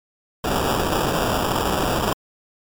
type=noise with sample-and-hold; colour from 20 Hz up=blue; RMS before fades=-21 dBFS; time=0.44-2.13 s; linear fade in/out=2 ms; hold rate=2100 Hz; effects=MP3 96 kbps